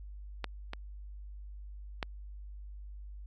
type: clicks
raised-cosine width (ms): 0.3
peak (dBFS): -18 / -22 / -17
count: 3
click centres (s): 0.443 / 0.734 / 2.028
effects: added 50 Hz sine -43 dBFS peak until 3.26 s + AAC 64 kbps